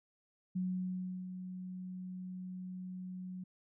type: tone with ADSR envelope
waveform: sine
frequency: 183.8 Hz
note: F#3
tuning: 11 cents flat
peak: -32 dBFS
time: 0.55-3.44 s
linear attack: 13 ms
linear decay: 700 ms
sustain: -9 dB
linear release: 7 ms
effects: none